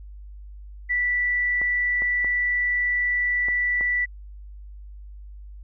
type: tone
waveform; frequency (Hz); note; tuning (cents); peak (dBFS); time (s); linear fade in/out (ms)
sine; 1966; B6; -8; -20; 0.89-4.06; 20
type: clicks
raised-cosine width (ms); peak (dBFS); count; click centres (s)
1; -23; 5; 1.616 / 2.021 / 2.246 / 3.485 / 3.81
effects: added 50 Hz sine -38 dBFS peak until 5.63 s